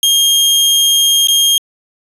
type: tone with dropouts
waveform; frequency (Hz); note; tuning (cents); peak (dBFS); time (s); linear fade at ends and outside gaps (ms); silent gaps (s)
sawtooth; 3225; G7; +48; -5; 0.03-1.58; 1; 1.272-1.284
effects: resampled to 32000 Hz